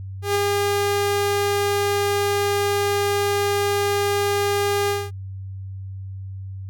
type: tone with ADSR envelope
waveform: sawtooth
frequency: 405.1 Hz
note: G#4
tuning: 43 cents flat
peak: -13 dBFS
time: 0.22-5.11 s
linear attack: 130 ms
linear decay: 16 ms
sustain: -2 dB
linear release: 220 ms
effects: added 96 Hz sine -30 dBFS peak until 6.69 s